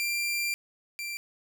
sawtooth tone pair in turn, 2373 / 2358 Hz, D7 / D7, +17 / +6 cents, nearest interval unison, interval 11 cents, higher first, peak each -24 / -30 dBFS, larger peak first, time 0-0.54 / 0.99-1.17 s, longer first, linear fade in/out 0 ms, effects none

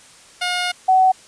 10% pulse / sine tone pair in turn, 717 / 751.7 Hz, F5 / F#5, +45 / +27 cents, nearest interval minor second, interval 82 cents, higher second, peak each -11 / -10 dBFS, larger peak second, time 0.41-0.72 / 0.88-1.12 s, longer first, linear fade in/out 10 ms, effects white hiss -46 dBFS RMS until 1.27 s + resampled to 22050 Hz

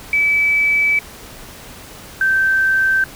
sine tone pair in turn, 2300 / 1555.6 Hz, D7 / G6, -37 / -14 cents, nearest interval perfect fifth, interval 677 cents, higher first, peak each -12 dBFS, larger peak neither, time 0.13-0.99 / 2.21-3.04 s, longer first, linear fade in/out 2 ms, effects pink hiss -37 dBFS RMS until 3.15 s

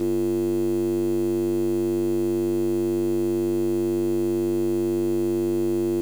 square tone with band-pass filter, 49 Hz, G1, in tune, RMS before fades -23 dBFS, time 0-6.01 s, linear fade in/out 0 ms, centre 330 Hz, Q 7.7, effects 7-bit

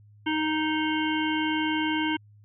harmonic tone, 311.1 Hz, D#4, in tune, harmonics 1 / 3 / 5 / 7 / 9 / 10, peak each -26 / -31 / -33 / -34 / -36 / -36 dBFS, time 0.26-2.17 s, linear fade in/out 10 ms, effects added 104 Hz sine -51 dBFS peak until 2.44 s

